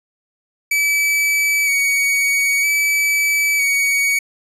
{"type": "tone with vibrato", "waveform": "45% pulse", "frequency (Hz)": 2272, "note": "C#7", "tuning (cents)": 42, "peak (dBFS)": -14, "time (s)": [0.71, 4.19], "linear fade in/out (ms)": 5, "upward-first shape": "square", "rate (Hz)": 0.52, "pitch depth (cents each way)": 20, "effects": ["resampled to 32000 Hz", "9-bit"]}